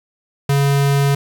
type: tone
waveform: square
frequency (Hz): 140.2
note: C#3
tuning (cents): +20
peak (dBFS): -13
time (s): 0.49-1.15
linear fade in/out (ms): 5
effects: 7-bit